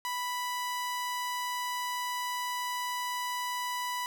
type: tone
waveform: sawtooth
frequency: 987.8 Hz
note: B5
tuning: in tune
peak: -28 dBFS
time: 0.05-4.06 s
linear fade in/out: 0 ms
effects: none